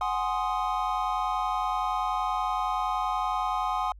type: chord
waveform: triangle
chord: Ab dominant seventh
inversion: third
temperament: equal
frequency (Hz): 740 / 830.6 / 1046.5 / 1244.5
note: Gb5 / Ab5 / C6 / Eb6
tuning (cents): 0 / 0 / 0 / 0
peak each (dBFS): -29 / -30 / -29 / -30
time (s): 0.01-3.92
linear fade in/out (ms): 2
effects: added 50 Hz sine -45 dBFS peak until 3.99 s